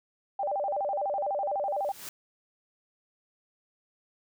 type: tone with vibrato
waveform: sine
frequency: 681 Hz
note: F5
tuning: 44 cents flat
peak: -27 dBFS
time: 0.39-1.92 s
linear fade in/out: 5 ms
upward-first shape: square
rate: 12 Hz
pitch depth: 260 cents each way
type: noise with exponential growth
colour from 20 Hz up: white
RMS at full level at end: -38 dBFS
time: 1.63-2.09 s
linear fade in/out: 1 ms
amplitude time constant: 99 ms
effects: none